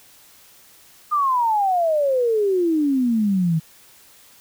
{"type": "exponential sweep", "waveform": "sine", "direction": "down", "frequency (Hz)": [1228, 156], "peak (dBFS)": -16, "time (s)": [1.11, 3.6], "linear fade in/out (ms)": 20, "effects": ["white hiss -50 dBFS RMS until 4.4 s"]}